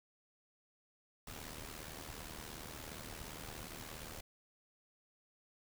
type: noise with amplitude modulation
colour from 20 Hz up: pink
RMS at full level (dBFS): -45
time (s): 1.27-4.21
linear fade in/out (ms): 5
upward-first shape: sine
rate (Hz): 77.2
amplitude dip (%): 70
effects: none